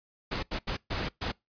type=noise bursts at uneven times; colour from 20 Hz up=pink; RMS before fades=-32 dBFS; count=5; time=0.31-0.43 / 0.51-0.59 / 0.67-0.77 / 0.9-1.09 / 1.21-1.32 s; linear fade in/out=10 ms; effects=noise-tail reverb RT60 0.2 s tail -24 dB re dry + resampled to 11025 Hz